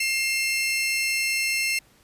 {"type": "tone pair together", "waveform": "sawtooth", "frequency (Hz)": [2124, 2685], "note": ["C7", "E7"], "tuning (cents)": [25, 31], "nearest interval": "major third", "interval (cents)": 406, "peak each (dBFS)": -22, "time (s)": [0, 1.79], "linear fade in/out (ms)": 5, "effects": ["pink hiss -58 dBFS RMS until 2.03 s", "resampled to 32000 Hz"]}